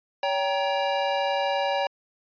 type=chord; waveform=square; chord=G diminished; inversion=second; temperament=just; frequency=564.5 / 784 / 940.8 Hz; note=Db5 / G5 / Bb5; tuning=+31 / 0 / +16 cents; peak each=-27 / -28 / -31 dBFS; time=0.23-1.87 s; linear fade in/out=2 ms; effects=resampled to 11025 Hz